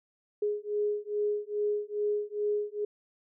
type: beating tone pair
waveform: sine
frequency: 415.3 / 417.7 Hz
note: G#4 / G#4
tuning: 0 / +10 cents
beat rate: 2.4 Hz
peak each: -31 dBFS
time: 0.42-2.85 s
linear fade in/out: 5 ms
effects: none